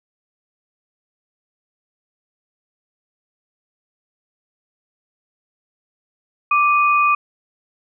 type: tone pair together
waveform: sine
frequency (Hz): 1173.8 / 2489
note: D6 / D#7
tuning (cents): -1 / 0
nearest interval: octave + minor second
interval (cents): 1301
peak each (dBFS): -13 / -19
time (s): 6.51-7.15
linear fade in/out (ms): 5
effects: none